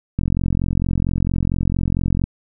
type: click train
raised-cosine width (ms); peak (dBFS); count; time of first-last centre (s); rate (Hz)
5; -7; 92; 0.19-2.24; 44.4
effects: none